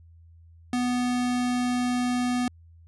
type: tone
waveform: square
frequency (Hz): 246.9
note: B3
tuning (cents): 0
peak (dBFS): -24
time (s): 0.73-2.48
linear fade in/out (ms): 2
effects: added 83 Hz sine -49 dBFS peak until 2.87 s + resampled to 24000 Hz